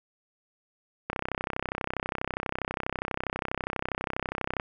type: click train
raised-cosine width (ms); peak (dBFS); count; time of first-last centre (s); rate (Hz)
0.5; -14; 114; 1.1-4.598; 32.3
effects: none